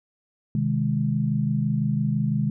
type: chord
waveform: sine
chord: Ab major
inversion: first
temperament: just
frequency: 129.78 / 155.74 / 207.7 Hz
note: C3 / Eb3 / Ab3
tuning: -14 / +2 / 0 cents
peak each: -25 dBFS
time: 0.55-2.5 s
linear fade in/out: 2 ms
effects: none